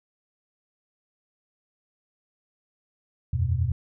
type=chord; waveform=sine; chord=E suspended second; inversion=none; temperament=just; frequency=82.41 / 92.71 / 123.61 Hz; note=E2 / F#2 / B2; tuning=0 / +4 / +2 cents; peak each=-26 dBFS; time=3.33-3.72 s; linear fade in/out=5 ms; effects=none